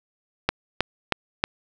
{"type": "click train", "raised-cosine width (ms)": 0.3, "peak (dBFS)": -3, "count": 4, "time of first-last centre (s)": [0.49, 1.439], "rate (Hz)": 3.16, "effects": []}